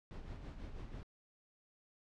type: noise with tremolo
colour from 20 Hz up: brown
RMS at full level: -45 dBFS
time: 0.11-1.03 s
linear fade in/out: 0 ms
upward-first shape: sine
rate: 6.1 Hz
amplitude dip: 50%
effects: low-pass 5000 Hz 12 dB/octave